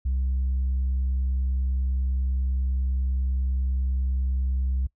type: tone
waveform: sine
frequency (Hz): 65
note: C2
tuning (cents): -11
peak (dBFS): -20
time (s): 0.05-4.87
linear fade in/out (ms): 10
effects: noise-tail reverb RT60 0.1 s tail -24 dB re dry + tanh soft clip ceiling -20 dBFS